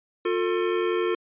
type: tone pair together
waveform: square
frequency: 356.6 / 447.8 Hz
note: F4 / A4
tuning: +36 / +30 cents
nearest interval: major third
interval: 394 cents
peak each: -25 / -27 dBFS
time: 0.25-1.15 s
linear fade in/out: 5 ms
effects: resampled to 8000 Hz